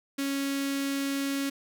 sawtooth tone with notch filter, 276.5 Hz, C#4, 4 cents flat, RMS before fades -30 dBFS, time 0.18-1.5 s, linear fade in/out 10 ms, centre 760 Hz, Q 0.59, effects none

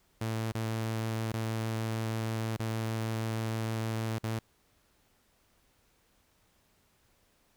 sawtooth tone with dropouts, 111.7 Hz, A2, 27 cents sharp, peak -27 dBFS, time 0.21-4.39 s, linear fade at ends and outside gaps 5 ms, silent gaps 0.52-0.549 / 1.321-1.337 / 2.568-2.595 / 4.185-4.235 s, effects pink hiss -69 dBFS RMS until 7.56 s

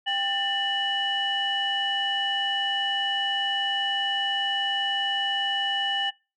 sine tone cluster, 792 / 1783 / 2945 Hz, G5 / A6 / F#7, +18 / +22 / -9 cents, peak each -29 / -29 / -25 dBFS, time 0.06-6.11 s, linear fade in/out 20 ms, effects noise-tail reverb RT60 0.3 s tail -26 dB re dry + tanh soft clip ceiling -16 dBFS

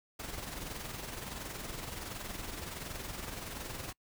pink noise with amplitude modulation, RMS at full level -40 dBFS, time 0.19-3.93 s, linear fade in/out 10 ms, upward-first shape sine, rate 21.4 Hz, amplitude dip 50%, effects noise-tail reverb RT60 0.1 s tail -25 dB re dry

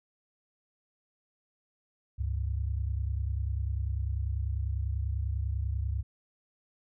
sine tone pair together, 69.3 / 99.43 Hz, C#2 / G2, 0 / +25 cents, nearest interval tritone, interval 625 cents, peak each -30 / -33 dBFS, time 2.18-6.03 s, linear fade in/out 20 ms, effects none

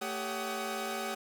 sawtooth tone cluster, 224.6 / 394.3 / 561 / 751 / 1255 Hz, A3 / G4 / C#5 / F#5 / D#6, +36 / +10 / +21 / +26 / +15 cents, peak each -38 / -36 / -38 / -35 / -38 dBFS, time 0.01-1.15 s, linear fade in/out 10 ms, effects none

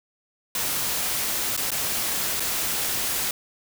white noise with dropouts, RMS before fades -26 dBFS, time 0.55-3.31 s, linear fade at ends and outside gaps 2 ms, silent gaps 1.566-1.575 / 1.706-1.716 / 2.398-2.403 s, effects none

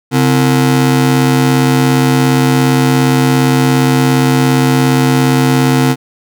35% pulse ring-modulated tone, 197.3 Hz, G3, 11 cents sharp, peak -3 dBFS, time 0.11-5.96 s, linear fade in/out 50 ms, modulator 60 Hz, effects none

